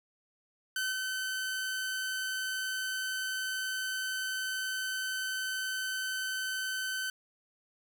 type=tone with level steps; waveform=sawtooth; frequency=1527 Hz; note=G6; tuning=46 cents flat; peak=-27 / -29 dBFS; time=0.76-7.1 s; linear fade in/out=2 ms; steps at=0.92 s; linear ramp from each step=2 ms; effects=none